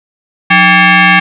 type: tone with frequency modulation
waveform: sine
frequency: 305 Hz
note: D#4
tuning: 34 cents flat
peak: -3 dBFS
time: 0.5-1.2 s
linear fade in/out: 10 ms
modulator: 485 Hz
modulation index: 5.2
effects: none